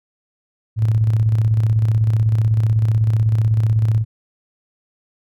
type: tone with tremolo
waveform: sine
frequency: 110 Hz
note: A2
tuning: in tune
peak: -11 dBFS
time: 0.76-4.05 s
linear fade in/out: 50 ms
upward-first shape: square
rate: 16 Hz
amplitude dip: 40%
effects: none